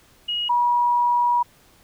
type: tone pair in turn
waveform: sine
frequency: 2890 / 964.4 Hz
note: F#7 / B5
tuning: -41 / -41 cents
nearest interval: octave + perfect fifth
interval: 1900 cents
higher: first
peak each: -22 / -16 dBFS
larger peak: second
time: 0.28-0.49 / 0.49-1.43 s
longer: second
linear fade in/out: 10 ms
effects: pink hiss -55 dBFS RMS until 1.83 s

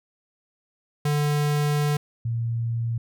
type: tone pair in turn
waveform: square / sine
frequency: 147.4 / 116.03 Hz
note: D3 / A#2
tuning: +7 / -8 cents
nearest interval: major third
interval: 415 cents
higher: first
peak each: -21 / -23 dBFS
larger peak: first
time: 1.05-1.97 / 2.25-2.98 s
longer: first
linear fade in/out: 5 ms
effects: none

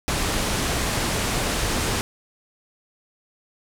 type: low-pass noise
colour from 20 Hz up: pink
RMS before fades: -24 dBFS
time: 0.08-2.01 s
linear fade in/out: 0 ms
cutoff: 11000 Hz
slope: 24 dB/octave
effects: none

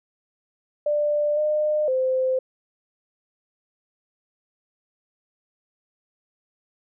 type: tone with pitch steps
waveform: sine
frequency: 592 / 606 / 518 Hz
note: D5 / D#5 / C5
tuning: +14 / -46 / -17 cents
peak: -19 dBFS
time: 0.86-2.39 s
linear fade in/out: 5 ms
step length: 510 ms
effects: none

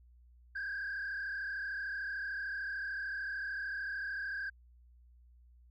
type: tone with frequency modulation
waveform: sine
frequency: 1600 Hz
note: G6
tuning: 35 cents sharp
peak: -34 dBFS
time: 0.55-4.5 s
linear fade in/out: 10 ms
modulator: 33.4 Hz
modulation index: 1.9
effects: tanh soft clip ceiling -34 dBFS + added 60 Hz sine -58 dBFS peak until 5.7 s

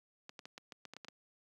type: clicks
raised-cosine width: 0.2 ms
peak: -30 dBFS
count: 10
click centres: 0.294 / 0.392 / 0.455 / 0.579 / 0.722 / 0.853 / 0.936 / 0.966 / 1.047 / 1.084 s
effects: high-pass 150 Hz 12 dB/octave + 12-bit

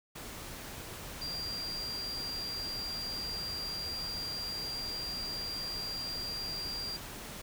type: tone in noise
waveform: sine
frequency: 4752 Hz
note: D8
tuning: 20 cents sharp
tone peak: -36 dBFS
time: 1.21-6.97 s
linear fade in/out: 10 ms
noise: pink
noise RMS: -44 dBFS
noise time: 0.15-7.42 s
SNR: +5 dB
effects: none

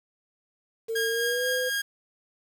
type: tone with pitch glide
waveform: sine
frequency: 451.9 to 504.3 Hz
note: A4 to B4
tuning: +46 to +36 cents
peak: -27 dBFS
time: 0.88-1.7 s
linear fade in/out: 20 ms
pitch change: +190 cents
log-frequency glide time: 1.08-1.47 s
type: tone with tremolo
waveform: sawtooth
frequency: 1627 Hz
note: G#6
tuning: 36 cents flat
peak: -22 dBFS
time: 0.95-1.82 s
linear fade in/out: 10 ms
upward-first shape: sine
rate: 4 Hz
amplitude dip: 30%
effects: 8-bit

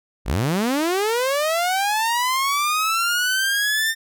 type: linear sweep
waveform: sawtooth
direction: up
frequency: 39.32 to 1817 Hz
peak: -15 dBFS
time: 0.25-3.95 s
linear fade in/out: 50 ms
effects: none

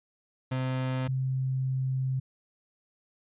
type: tone pair in turn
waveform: 35% pulse / sine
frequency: 129.6 / 131.26 Hz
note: C3 / C3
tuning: -16 / +6 cents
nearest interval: unison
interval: 22 cents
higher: second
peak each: -26 dBFS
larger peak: neither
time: 0.51-1.08 / 1.08-2.2 s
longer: second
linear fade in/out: 10 ms
effects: resampled to 8000 Hz

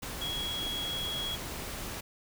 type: tone in noise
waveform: sine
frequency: 3322 Hz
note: G#7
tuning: in tune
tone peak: -33 dBFS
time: 0.21-1.36 s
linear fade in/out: 10 ms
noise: pink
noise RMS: -39 dBFS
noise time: 0.02-2.01 s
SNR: +3 dB
effects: none

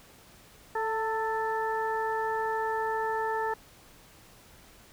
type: harmonic tone with a mistuned harmonic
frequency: 440 Hz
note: A4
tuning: in tune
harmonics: 1 / 2 / 3 / 4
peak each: -32 / -30 / -38 / -36 dBFS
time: 0.75-3.54 s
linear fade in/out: 5 ms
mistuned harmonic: 2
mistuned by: +25 cents
effects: pink hiss -55 dBFS RMS until 4.92 s

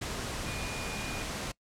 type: tone in noise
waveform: sine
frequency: 2440 Hz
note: D#7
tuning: 34 cents flat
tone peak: -41 dBFS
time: 0.46-1.23 s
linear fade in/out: 10 ms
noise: pink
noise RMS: -36 dBFS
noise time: 0.01-1.52 s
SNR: -8 dB
effects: noise-tail reverb RT60 0.1 s tail -22 dB re dry + low-pass 9000 Hz 12 dB/octave

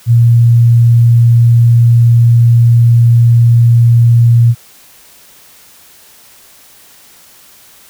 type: tone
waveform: sine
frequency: 117.7 Hz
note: A#2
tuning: 17 cents sharp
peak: -3 dBFS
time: 0.06-4.55 s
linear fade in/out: 50 ms
effects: white hiss -41 dBFS RMS until 7.89 s

